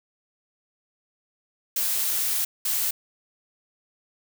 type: noise bursts at uneven times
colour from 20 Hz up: blue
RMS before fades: -25 dBFS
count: 2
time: 1.76-2.45 / 2.65-2.91 s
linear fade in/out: 5 ms
effects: none